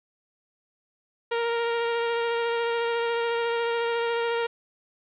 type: tone with vibrato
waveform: sawtooth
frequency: 466.7 Hz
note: A#4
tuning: 2 cents sharp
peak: -20 dBFS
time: 1.31-4.47 s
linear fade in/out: 10 ms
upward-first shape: sine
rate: 14 Hz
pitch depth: 13 cents each way
effects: resampled to 8000 Hz + 8-bit